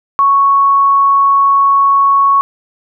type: tone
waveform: sine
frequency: 1108.7 Hz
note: C#6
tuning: in tune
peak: -6 dBFS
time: 0.19-2.41 s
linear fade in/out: 0 ms
effects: none